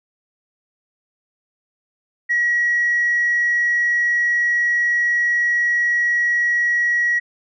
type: tone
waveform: sine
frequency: 1914 Hz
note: A#6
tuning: 45 cents sharp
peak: -14 dBFS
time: 2.29-7.2 s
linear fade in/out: 20 ms
effects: tanh soft clip ceiling -11 dBFS